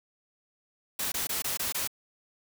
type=noise bursts; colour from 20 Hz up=white; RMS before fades=-31 dBFS; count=6; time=0.99-1.875 s; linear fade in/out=5 ms; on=130 ms; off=21 ms; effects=none